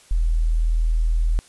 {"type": "tone", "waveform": "sine", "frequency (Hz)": 40.49, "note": "E1", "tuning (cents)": -30, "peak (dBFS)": -16, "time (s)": [0.11, 1.39], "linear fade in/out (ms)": 0, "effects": ["white hiss -51 dBFS RMS until 1.48 s", "resampled to 24000 Hz"]}